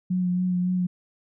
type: tone with vibrato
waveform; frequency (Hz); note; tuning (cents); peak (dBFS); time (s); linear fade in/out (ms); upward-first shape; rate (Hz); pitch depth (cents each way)
sine; 180.9; F#3; -39; -21; 0.1-0.87; 10; sine; 3.6; 21
effects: none